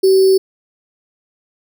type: tone with sample-and-hold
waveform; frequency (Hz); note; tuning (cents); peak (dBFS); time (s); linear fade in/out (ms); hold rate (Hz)
sine; 382.4; G4; -43; -7; 0.03-0.38; 10; 4900
effects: none